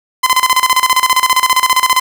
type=tone with tremolo; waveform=sawtooth; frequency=1025 Hz; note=C6; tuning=36 cents flat; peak=-3 dBFS; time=0.23-2 s; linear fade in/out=10 ms; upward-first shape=square; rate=15 Hz; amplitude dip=80%; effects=none